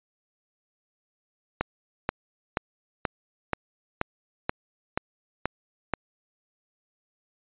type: click train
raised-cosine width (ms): 0.5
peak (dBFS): -9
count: 10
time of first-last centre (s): 1.61-5.937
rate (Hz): 2.08
effects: resampled to 8000 Hz